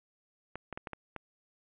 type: clicks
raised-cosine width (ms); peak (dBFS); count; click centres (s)
0.5; -24; 6; 0.556 / 0.727 / 0.775 / 0.872 / 0.933 / 1.163
effects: resampled to 8000 Hz + 10-bit